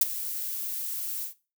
violet noise with ADSR envelope, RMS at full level -17 dBFS, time 0.01-1.34 s, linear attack 5 ms, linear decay 23 ms, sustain -16 dB, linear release 110 ms, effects noise-tail reverb RT60 0.3 s tail -17 dB re dry

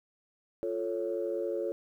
sine chord, F augmented, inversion none, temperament equal, 349.2 / 440 / 554.4 Hz, F4 / A4 / C#5, 0 / 0 / 0 cents, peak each -34 dBFS, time 0.63-1.72 s, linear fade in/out 0 ms, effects tanh soft clip ceiling -21 dBFS + 11-bit

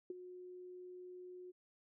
sine tone with ADSR envelope, 362.4 Hz, F#4, 36 cents flat, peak -38 dBFS, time 0.1-1.52 s, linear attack 3 ms, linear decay 20 ms, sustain -11 dB, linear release 22 ms, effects none

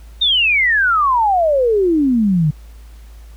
sine exponential sweep, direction down, 3729 to 144.6 Hz, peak -11 dBFS, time 0.21-2.51 s, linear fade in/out 10 ms, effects added 55 Hz sine -35 dBFS peak until 3.36 s + pink hiss -51 dBFS RMS until 3.36 s

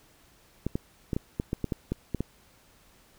clicks, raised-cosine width 3 ms, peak -15 dBFS, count 11, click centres 0.666 / 0.755 / 1.132 / 1.165 / 1.399 / 1.531 / 1.643 / 1.722 / 1.92 / 2.147 / 2.206 s, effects pink hiss -60 dBFS RMS until 3.18 s

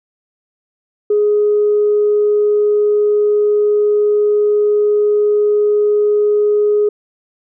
sine tone, 417.1 Hz, G#4, 7 cents sharp, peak -9 dBFS, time 1.1-6.89 s, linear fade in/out 5 ms, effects tanh soft clip ceiling -5 dBFS

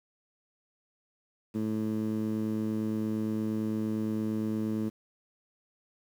15% pulse tone with band-pass filter, 108.7 Hz, A2, 21 cents flat, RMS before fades -31 dBFS, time 1.54-4.9 s, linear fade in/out 20 ms, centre 240 Hz, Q 1.6, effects 9-bit

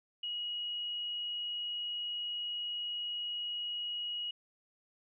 sine tone, 2900 Hz, F#7, 35 cents flat, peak -35 dBFS, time 0.23-4.31 s, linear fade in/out 5 ms, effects none

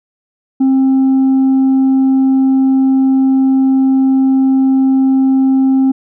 triangle tone with tanh clipping, 265.7 Hz, C4, 27 cents sharp, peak -8 dBFS, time 0.6-5.92 s, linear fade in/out 10 ms, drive 7 dB, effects none

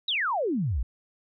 sine exponential sweep, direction down, 3997 to 50.5 Hz, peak -24 dBFS, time 0.08-0.83 s, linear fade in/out 5 ms, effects none

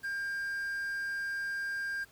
triangle tone with quantisation, 1600 Hz, G6, 35 cents sharp, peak -31 dBFS, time 0.03-2.05 s, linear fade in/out 20 ms, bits 9, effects pink hiss -61 dBFS RMS until 2.11 s

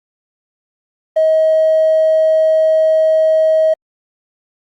triangle tone, 634 Hz, D#5, 32 cents sharp, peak -5 dBFS, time 1.16-3.74 s, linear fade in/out 10 ms, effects tanh soft clip ceiling -6 dBFS + Opus 32 kbps

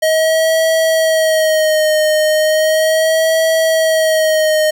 square tone with vibrato, 631 Hz, D#5, 24 cents sharp, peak -11 dBFS, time 0.02-4.71 s, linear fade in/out 10 ms, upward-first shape sine, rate 0.36 Hz, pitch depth 40 cents each way, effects none

